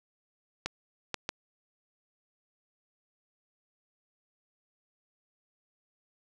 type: clicks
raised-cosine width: 0.2 ms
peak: -14 dBFS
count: 3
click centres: 0.66 / 1.143 / 1.291 s
effects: none